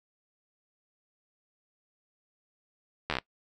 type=slowing click train; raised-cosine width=0.3 ms; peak=-13 dBFS; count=7; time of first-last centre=3.1-3.186 s; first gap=12 ms; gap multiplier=1.07; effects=noise-tail reverb RT60 0.1 s tail -22 dB re dry